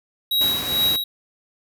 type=tone with tremolo; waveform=square; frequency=3837 Hz; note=A#7; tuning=49 cents sharp; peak=-16 dBFS; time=0.31-1.04 s; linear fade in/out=5 ms; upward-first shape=triangle; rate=2.3 Hz; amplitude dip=80%
type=noise; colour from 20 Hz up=pink; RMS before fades=-30 dBFS; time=0.41-0.96 s; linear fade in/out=0 ms
effects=high-pass 80 Hz 12 dB/octave